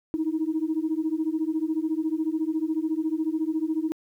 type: beating tone pair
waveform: sine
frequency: 309.6 / 323.6 Hz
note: D#4 / E4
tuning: -9 / -32 cents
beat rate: 14 Hz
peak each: -26 dBFS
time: 0.14-3.92 s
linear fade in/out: 0 ms
effects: tanh soft clip ceiling -17 dBFS + 10-bit